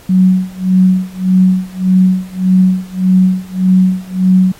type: tone with tremolo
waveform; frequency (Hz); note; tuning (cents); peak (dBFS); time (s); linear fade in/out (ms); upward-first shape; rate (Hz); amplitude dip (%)
sine; 185.7; F#3; +7; -4; 0.09-4.52; 5; sine; 1.7; 95
effects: pink hiss -41 dBFS RMS until 4.59 s + AAC 48 kbps